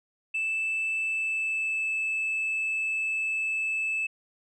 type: tone with pitch glide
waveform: sine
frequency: 2637 to 2620 Hz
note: E7 to E7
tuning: 0 to -11 cents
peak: -24 dBFS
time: 0.34-4.07 s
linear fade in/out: 10 ms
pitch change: -11 cents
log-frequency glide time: 1-1.92 s
effects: tanh soft clip ceiling -24 dBFS